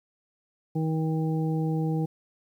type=harmonic tone; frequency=158.9 Hz; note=D#3; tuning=37 cents sharp; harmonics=1 / 2 / 3 / 5; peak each=-25 / -31 / -35 / -39 dBFS; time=0.75-2.06 s; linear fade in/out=10 ms; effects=10-bit